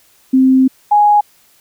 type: tone pair in turn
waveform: sine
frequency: 261.6 / 830.5 Hz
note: C4 / G#5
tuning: 0 / 0 cents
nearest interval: octave + minor sixth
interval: 2000 cents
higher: second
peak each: -6 dBFS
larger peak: neither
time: 0.33-0.68 / 0.91-1.21 s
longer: first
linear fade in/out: 10 ms
effects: white hiss -51 dBFS RMS until 1.6 s